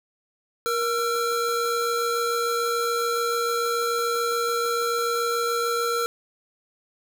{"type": "tone pair together", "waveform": "square", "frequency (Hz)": [471.3, 1347], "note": ["A#4", "E6"], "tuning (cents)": [19, 37], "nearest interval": "octave + tritone", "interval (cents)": 1818, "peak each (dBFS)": -26, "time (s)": [0.66, 6.06], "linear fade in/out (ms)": 0, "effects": []}